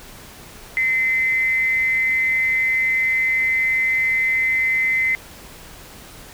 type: tone with frequency modulation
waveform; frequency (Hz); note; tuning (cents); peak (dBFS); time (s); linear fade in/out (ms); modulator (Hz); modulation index
sine; 2063; C7; -25; -16; 0.77-5.15; 0; 233; 0.34
effects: pink hiss -41 dBFS RMS until 6.33 s